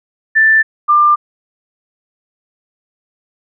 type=tone pair in turn; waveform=sine; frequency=1768 / 1193.6 Hz; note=A6 / D6; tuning=+8 / +28 cents; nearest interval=perfect fifth; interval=680 cents; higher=first; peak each=-6 dBFS; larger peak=neither; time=0.35-0.63 / 0.88-1.16 s; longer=neither; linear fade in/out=20 ms; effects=none